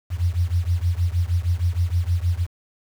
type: beating tone pair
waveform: sine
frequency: 84.5 / 90.9 Hz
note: E2 / F#2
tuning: +43 / -30 cents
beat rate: 6.4 Hz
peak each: -21 / -22 dBFS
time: 0.1-2.47 s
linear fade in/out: 50 ms
effects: 7-bit